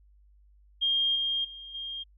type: tone with level steps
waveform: sine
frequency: 3218 Hz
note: G7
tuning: 45 cents sharp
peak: -23 / -26 / -41 / -34 dBFS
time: 0.81-2.04 s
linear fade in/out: 20 ms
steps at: 1.15 / 1.44 / 1.74 s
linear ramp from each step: 10 ms
effects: added 50 Hz sine -56 dBFS peak until 2.17 s